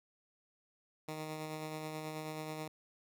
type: tone with tremolo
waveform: 10% pulse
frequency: 155.56 Hz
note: D#3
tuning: in tune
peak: -31 dBFS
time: 1.08-2.68 s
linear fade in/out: 5 ms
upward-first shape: sine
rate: 9.3 Hz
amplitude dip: 30%
effects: none